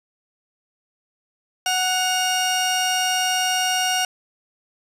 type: tone pair together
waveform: 25% pulse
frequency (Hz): 740 / 2835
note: F#5 / F7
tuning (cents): 0 / +25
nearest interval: octave + major seventh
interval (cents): 2325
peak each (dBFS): -18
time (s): 1.66-4.05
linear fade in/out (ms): 2
effects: resampled to 32000 Hz + 9-bit